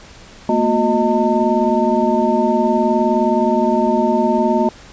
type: tone cluster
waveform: sine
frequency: 220.8 / 240.2 / 362.8 / 623 / 902 Hz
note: A3 / B3 / F#4 / D#5 / A5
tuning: +6 / -48 / -34 / +2 / +43 cents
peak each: -19 dBFS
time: 0.49-4.69 s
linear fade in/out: 2 ms
effects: pink hiss -41 dBFS RMS until 4.92 s + resampled to 16000 Hz